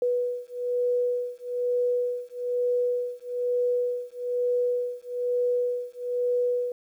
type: beating tone pair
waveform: sine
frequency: 490.1 / 491.2 Hz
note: B4 / B4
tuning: -13 / -9 cents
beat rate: 1.1 Hz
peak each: -27 dBFS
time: 0.02-6.72 s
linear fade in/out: 2 ms
effects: 10-bit